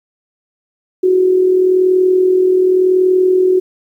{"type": "tone with amplitude modulation", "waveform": "sine", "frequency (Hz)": 370, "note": "F#4", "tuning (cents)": 0, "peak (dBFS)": -6, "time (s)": [1.03, 3.6], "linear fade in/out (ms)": 10, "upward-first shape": "sine", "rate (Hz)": 40.9, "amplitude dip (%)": 45, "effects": ["8-bit"]}